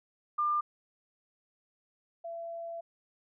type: tone pair in turn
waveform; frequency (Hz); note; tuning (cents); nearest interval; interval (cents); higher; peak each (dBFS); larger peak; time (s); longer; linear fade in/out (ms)
sine; 1199 / 672.9; D6 / E5; +36 / +35; minor seventh; 1001; first; -26 / -37; first; 0.38-0.61 / 2.24-2.81; second; 10
effects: none